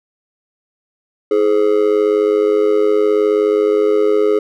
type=tone with amplitude modulation; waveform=triangle; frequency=421.6 Hz; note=G#4; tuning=26 cents sharp; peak=-5 dBFS; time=1.31-4.39 s; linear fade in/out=5 ms; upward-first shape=sine; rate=99.2 Hz; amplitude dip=85%; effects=none